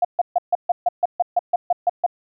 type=tone bursts; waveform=sine; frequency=707 Hz; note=F5; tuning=21 cents sharp; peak=-13 dBFS; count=13; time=0.02-2.064 s; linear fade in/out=5 ms; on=28 ms; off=140 ms; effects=none